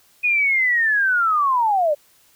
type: linear sweep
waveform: sine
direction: down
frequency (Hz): 2489 to 565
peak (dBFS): -15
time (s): 0.23-1.95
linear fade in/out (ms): 20
effects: white hiss -56 dBFS RMS until 2.35 s